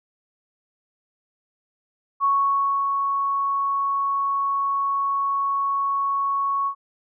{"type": "tone with ADSR envelope", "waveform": "sine", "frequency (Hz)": 1108.7, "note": "C#6", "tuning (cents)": 0, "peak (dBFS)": -16, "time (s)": [2.2, 6.75], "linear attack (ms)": 41, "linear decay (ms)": 610, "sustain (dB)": -4, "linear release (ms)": 81, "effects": []}